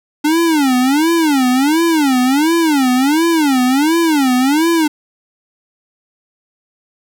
square tone with vibrato, 290.5 Hz, D4, 19 cents flat, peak -11 dBFS, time 0.24-4.88 s, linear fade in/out 10 ms, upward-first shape sine, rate 1.4 Hz, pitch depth 260 cents each way, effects none

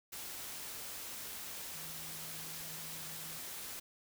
sine tone in noise, 160 Hz, D#3, 49 cents sharp, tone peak -55 dBFS, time 1.74-3.39 s, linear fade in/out 10 ms, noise white, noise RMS -45 dBFS, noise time 0.12-3.8 s, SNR -13 dB, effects none

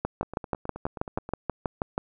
two click trains, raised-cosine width 1 ms, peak -12 / -22 dBFS, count 13 / 11, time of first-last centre 0.05-1.979 / 0.23-1.29 s, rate 6.22 / 9.43 Hz, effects none

